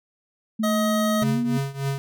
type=tone with pitch glide; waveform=sine; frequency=220 to 238.5 Hz; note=A3 to A#3; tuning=0 to +40 cents; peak=-21 dBFS; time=0.59-1.58 s; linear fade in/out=10 ms; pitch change=+140 cents; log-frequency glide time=1.32-1.38 s
type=tone; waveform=25% pulse; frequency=631 Hz; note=D#5; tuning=24 cents sharp; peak=-19 dBFS; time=0.63-1.24 s; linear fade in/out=10 ms
type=tone with tremolo; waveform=square; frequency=137.8 Hz; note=C#3; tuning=10 cents flat; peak=-22 dBFS; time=1.22-1.98 s; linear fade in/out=0 ms; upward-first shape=triangle; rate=3.4 Hz; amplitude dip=90%
effects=none